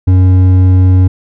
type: tone with hard clipping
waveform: triangle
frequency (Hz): 92.5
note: F#2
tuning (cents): 0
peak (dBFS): -5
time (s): 0.07-1.08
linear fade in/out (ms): 10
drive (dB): 10
effects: none